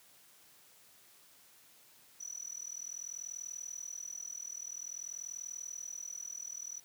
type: tone with amplitude modulation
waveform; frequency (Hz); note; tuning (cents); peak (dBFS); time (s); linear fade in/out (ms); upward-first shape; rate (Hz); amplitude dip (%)
sine; 5920; F#8; 0; -37; 2.2-6.8; 10; sine; 40.5; 95
effects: white hiss -62 dBFS RMS until 6.84 s + high-pass 80 Hz 12 dB/octave